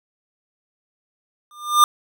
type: tone with exponential growth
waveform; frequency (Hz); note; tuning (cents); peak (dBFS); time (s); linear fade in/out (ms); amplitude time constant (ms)
square; 1200; D6; +37; -7; 1.51-1.84; 1; 70
effects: none